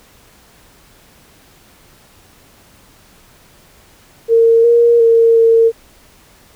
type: tone with pitch steps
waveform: sine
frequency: 458.1 / 470.4 / 458.6 / 455.8 Hz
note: A#4 / A#4 / A#4 / A#4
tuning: -30 / +16 / -28 / -39 cents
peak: -6 dBFS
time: 4.28-5.72 s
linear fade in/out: 50 ms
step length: 360 ms
effects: pink hiss -47 dBFS RMS until 6.55 s